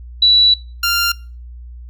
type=tone pair in turn; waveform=sine / 15% pulse; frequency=3938 / 1392.3 Hz; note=B7 / F6; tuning=-6 / -6 cents; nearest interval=octave + tritone; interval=1800 cents; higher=first; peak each=-7 dBFS; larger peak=neither; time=0.22-0.54 / 0.83-1.12 s; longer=first; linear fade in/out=5 ms; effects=noise-tail reverb RT60 0.4 s tail -24 dB re dry + added 60 Hz sine -31 dBFS peak until 1.89 s